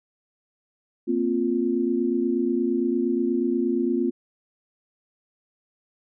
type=chord; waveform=sine; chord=Bb suspended second; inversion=none; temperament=equal; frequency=233.1 / 261.6 / 349.2 Hz; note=Bb3 / C4 / F4; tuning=0 / 0 / 0 cents; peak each=-26 / -25 / -24 dBFS; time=1.07-4.11 s; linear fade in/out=20 ms; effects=none